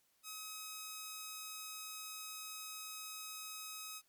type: tone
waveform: 5% pulse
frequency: 1271 Hz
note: D#6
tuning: 36 cents sharp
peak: -33 dBFS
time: 0.23-4.02 s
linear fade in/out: 50 ms
effects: white hiss -75 dBFS RMS until 4.08 s + MP3 96 kbps